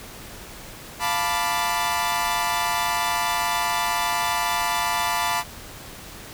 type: chord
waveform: sawtooth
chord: B half-diminished seventh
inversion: second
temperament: equal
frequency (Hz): 698.5 / 880 / 987.8 / 1174.7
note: F5 / A5 / B5 / D6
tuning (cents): 0 / 0 / 0 / 0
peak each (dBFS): -25 / -23 / -22 / -25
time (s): 0.99-5.44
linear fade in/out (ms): 50
effects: pink hiss -40 dBFS RMS until 6.33 s